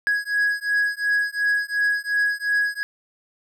triangle beating tone pair, 1661.2 / 1664 Hz, G#6 / G#6, 0 / +3 cents, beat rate 2.8 Hz, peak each -21 dBFS, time 0.07-2.83 s, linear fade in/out 0 ms, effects none

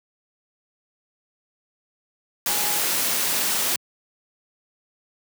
sine tone in noise, 830 Hz, G#5, 1 cent flat, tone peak -33 dBFS, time 2.48-2.79 s, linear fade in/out 2 ms, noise white, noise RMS -23 dBFS, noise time 2.46-3.76 s, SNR -13 dB, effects high-pass 150 Hz 12 dB/octave

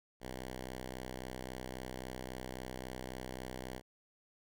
5% pulse tone, 63.7 Hz, C2, 46 cents flat, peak -31 dBFS, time 0.2-3.82 s, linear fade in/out 50 ms, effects none

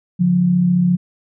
sine tone pair together, 144.4 / 178.91 Hz, D3 / F3, -29 / +42 cents, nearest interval major third, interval 371 cents, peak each -21 / -12 dBFS, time 0.19-0.97 s, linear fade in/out 20 ms, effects none

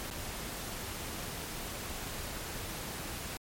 pink noise with dropouts, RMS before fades -40 dBFS, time 0-3.37 s, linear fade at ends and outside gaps 0 ms, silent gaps 0.102-0.111 s, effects MP3 64 kbps

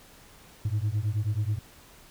sine beating tone pair, 101.1 / 110.4 Hz, G#2 / A2, -46 / +6 cents, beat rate 9.3 Hz, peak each -26 dBFS, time 0.65-1.59 s, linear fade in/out 5 ms, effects tanh soft clip ceiling -22 dBFS + pink hiss -53 dBFS RMS until 2.1 s

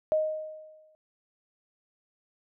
sine tone with exponential decay, 622.3 Hz, D#5, in tune, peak -20 dBFS, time 0.12-0.95 s, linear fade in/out 0 ms, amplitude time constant 180 ms, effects none

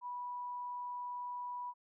sine tone, 981 Hz, B5, 12 cents flat, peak -39 dBFS, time 0.01-1.74 s, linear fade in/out 50 ms, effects none

